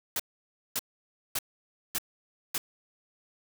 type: noise bursts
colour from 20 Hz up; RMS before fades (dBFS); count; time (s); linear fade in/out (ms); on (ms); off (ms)
white; -30; 5; 0.16-2.58; 2; 36; 560
effects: none